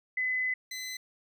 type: tone pair in turn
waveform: sine / 20% pulse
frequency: 2018 / 2025 Hz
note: B6 / B6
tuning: +37 / +43 cents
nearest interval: unison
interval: 6 cents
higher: second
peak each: -27 / -31 dBFS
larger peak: first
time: 0.17-0.54 / 0.71-0.97 s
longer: first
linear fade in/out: 5 ms
effects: none